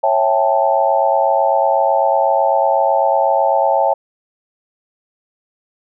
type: chord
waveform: sine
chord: A dominant seventh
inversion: first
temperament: just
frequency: 550 / 660 / 792 / 880 Hz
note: C#5 / E5 / G5 / A5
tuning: -14 / +2 / +18 / 0 cents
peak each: -17 dBFS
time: 0.03-3.94 s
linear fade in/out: 10 ms
effects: none